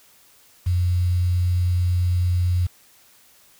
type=tone with quantisation; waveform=sine; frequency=89.1 Hz; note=F2; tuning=35 cents sharp; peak=-17 dBFS; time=0.66-2.67 s; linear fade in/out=10 ms; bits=7; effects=white hiss -54 dBFS RMS until 3.59 s